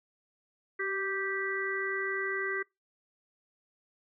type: harmonic tone with a mistuned harmonic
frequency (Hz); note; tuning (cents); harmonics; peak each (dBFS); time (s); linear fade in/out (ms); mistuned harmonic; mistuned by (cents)
392; G4; 0; 1 / 3 / 4 / 5; -35 / -40 / -36 / -34; 0.79-2.63; 10; 1; -23
effects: noise-tail reverb RT60 0.2 s tail -24 dB re dry